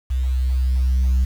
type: tone with level ramp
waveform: sine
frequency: 64.3 Hz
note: C2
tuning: 30 cents flat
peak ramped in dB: -17 to -11 dBFS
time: 0.1-1.25 s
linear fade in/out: 10 ms
effects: tanh soft clip ceiling -13 dBFS + 7-bit